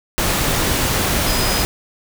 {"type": "tone in noise", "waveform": "sine", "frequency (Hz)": 5010, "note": "D#8", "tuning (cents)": 11, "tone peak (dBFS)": -25, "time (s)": [1.27, 1.63], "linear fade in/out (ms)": 0, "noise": "pink", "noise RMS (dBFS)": -18, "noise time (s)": [0.18, 1.65], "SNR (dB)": -10, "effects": []}